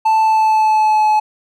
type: tone with pitch glide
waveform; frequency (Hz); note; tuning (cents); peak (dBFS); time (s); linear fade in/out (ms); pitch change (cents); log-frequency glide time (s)
triangle; 880 to 855.9; A5 to A5; 0 to -48; -8; 0.05-1.2; 10; -48; 0.21-1.08
effects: none